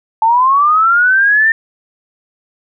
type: linear sweep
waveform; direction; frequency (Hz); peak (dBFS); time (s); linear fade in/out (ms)
sine; up; 872 to 1816; -7; 0.22-1.52; 2
effects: none